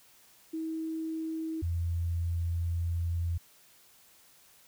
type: tone pair in turn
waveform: sine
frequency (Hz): 320.8 / 84.97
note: E4 / F2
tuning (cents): -47 / -47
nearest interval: octave + major seventh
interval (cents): 2300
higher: first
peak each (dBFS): -32 / -28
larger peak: second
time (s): 0.53-1.62 / 1.62-3.38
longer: second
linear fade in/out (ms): 10
effects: white hiss -60 dBFS RMS until 4.67 s